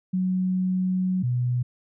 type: tone pair in turn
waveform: sine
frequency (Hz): 185 / 123.47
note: F#3 / B2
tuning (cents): 0 / 0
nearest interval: perfect fifth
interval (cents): 700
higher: first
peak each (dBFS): -21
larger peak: neither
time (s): 0.13-1.23 / 1.23-1.63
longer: first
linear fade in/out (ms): 10
effects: none